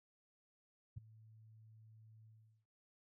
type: tone with ADSR envelope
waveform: sine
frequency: 110 Hz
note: A2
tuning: in tune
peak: -40 dBFS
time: 0.96-2.66 s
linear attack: 16 ms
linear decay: 10 ms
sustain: -19 dB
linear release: 400 ms
effects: none